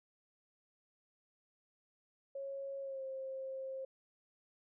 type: tone with pitch glide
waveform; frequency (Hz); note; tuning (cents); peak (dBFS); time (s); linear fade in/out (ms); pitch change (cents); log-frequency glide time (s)
sine; 549 to 531.2; C#5 to C5; -17 to +26; -40; 2.35-3.85; 5; -57; 2.81-3.03
effects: none